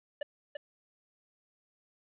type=tone with echo; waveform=square; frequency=584 Hz; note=D5; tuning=10 cents flat; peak=-33 dBFS; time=0.21-0.23 s; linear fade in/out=5 ms; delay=340 ms; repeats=1; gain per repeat=-4 dB; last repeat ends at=0.57 s; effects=resampled to 8000 Hz + 10-bit